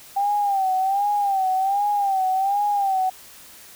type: tone with vibrato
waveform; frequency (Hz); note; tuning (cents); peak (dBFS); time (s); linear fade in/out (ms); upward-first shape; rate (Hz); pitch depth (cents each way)
sine; 787; G5; +7; -18; 0.16-3.1; 10; sine; 1.3; 84
effects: white hiss -45 dBFS RMS until 3.75 s